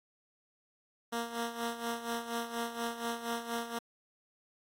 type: tone with tremolo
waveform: 10% pulse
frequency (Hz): 233.3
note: A#3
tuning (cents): +2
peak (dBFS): -24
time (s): 1.12-3.79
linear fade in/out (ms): 10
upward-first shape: sine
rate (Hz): 4.2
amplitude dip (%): 70
effects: AAC 64 kbps